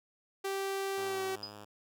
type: tone with pitch glide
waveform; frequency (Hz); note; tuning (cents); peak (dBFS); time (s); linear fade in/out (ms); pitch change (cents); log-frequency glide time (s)
sawtooth; 390.1 to 381.9; G4 to G4; -8 to -45; -29; 0.44-1.36; 10; -37; 1.04-1.22
type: tone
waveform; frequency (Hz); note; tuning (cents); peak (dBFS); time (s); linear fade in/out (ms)
5% pulse; 103.83; G#2; 0; -36; 0.97-1.65; 10
type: tone with exponential decay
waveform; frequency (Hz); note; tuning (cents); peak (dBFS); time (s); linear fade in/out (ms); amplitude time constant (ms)
sine; 4978; D#8; 0; -34; 1.43-1.57; 1; 30
effects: none